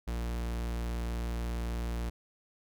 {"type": "tone", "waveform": "45% pulse", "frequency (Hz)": 58.27, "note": "A#1", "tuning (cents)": 0, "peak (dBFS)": -32, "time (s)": [0.07, 2.1], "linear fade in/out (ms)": 10, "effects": []}